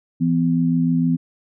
sine tone pair together, 166.66 / 253.2 Hz, E3 / B3, +19 / +43 cents, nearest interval perfect fifth, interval 724 cents, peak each -18 dBFS, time 0.2-1.17 s, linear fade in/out 20 ms, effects none

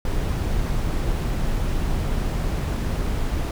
brown noise, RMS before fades -23 dBFS, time 0.05-3.51 s, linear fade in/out 2 ms, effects none

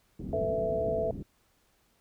white low-pass noise, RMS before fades -38 dBFS, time 0.19-1.23 s, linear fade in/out 5 ms, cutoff 290 Hz, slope 24 dB/octave
sine chord, A suspended second, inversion none, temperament equal with one note detuned, 440 / 498.2 / 659.3 Hz, A4 / B4 / E5, 0 / +15 / 0 cents, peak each -33 / -35 / -29 dBFS, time 0.33-1.11 s, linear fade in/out 2 ms
effects pink hiss -69 dBFS RMS until 2 s

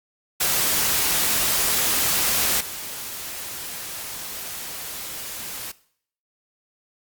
white noise with level steps, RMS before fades -21 / -33 dBFS, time 0.4-5.72 s, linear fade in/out 10 ms, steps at 2.6 s, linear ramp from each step 10 ms, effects noise-tail reverb RT60 0.6 s tail -19 dB re dry + Opus 48 kbps

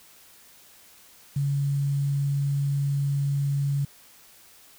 sine tone with quantisation, 140.6 Hz, C#3, 25 cents sharp, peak -22 dBFS, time 1.36-3.85 s, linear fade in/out 5 ms, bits 8, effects white hiss -53 dBFS RMS until 4.78 s

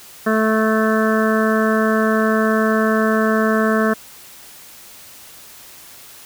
harmonic tone, 219.1 Hz, A3, 7 cents flat, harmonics 1 / 2 / 3 / 5 / 6 / 7 / 8, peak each -17 / -20 / -22 / -24 / -25 / -25 / -26 dBFS, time 0.26-3.94 s, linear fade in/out 10 ms, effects white hiss -41 dBFS RMS until 6.25 s

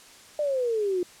sine exponential sweep, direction down, 608 to 349.2 Hz, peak -23 dBFS, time 0.39-1.03 s, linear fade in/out 2 ms, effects white hiss -50 dBFS RMS until 1.2 s + low-pass 9000 Hz 12 dB/octave

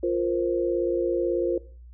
sine chord, F suspended fourth, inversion none, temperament just, 349.2 / 465.6 / 523.8 Hz, F4 / Bb4 / C5, 0 / -2 / +2 cents, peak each -24 / -28 / -28 dBFS, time 0.03-1.58 s, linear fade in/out 5 ms, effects noise-tail reverb RT60 0.4 s tail -18 dB re dry + added 60 Hz sine -43 dBFS peak until 1.93 s

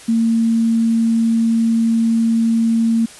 sine tone, 227.9 Hz, A#3, 39 cents flat, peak -12 dBFS, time 0.08-3.06 s, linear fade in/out 10 ms, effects white hiss -39 dBFS RMS until 3.19 s + resampled to 24000 Hz

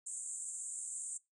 white band-pass noise, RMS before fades -43 dBFS, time 0.06-1.18 s, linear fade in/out 10 ms, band 7100 to 8900 Hz, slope 96 dB/octave, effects noise-tail reverb RT60 0.2 s tail -21 dB re dry

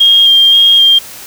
sine tone with vibrato, 3221 Hz, G7, 46 cents sharp, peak -3 dBFS, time 0-0.99 s, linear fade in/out 10 ms, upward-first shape square, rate 1.9 Hz, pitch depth 13 cents each way, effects white hiss -30 dBFS RMS until 1.26 s

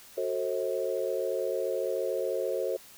sine chord, F# diminished seventh, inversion none, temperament just, 370 / 444 / 532.8 / 639.4 Hz, F#4 / A4 / C5 / Eb5, 0 / +16 / +31 / +47 cents, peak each -34 / -33 / -31 / -37 dBFS, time 0.17-2.77 s, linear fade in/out 10 ms, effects white hiss -52 dBFS RMS until 2.97 s

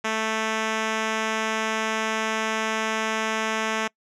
5% pulse tone, 220 Hz, A3, in tune, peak -12 dBFS, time 0.04-3.88 s, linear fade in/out 10 ms, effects noise-tail reverb RT60 0.1 s tail -25 dB re dry + low-pass 6000 Hz 12 dB/octave

